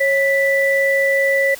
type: tone pair together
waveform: sine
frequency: 548.8 / 1975.5 Hz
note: C#5 / B6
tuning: -17 / 0 cents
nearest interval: octave + minor seventh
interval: 2217 cents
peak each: -16 dBFS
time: 0-1.55 s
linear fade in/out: 10 ms
effects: white hiss -37 dBFS RMS until 1.59 s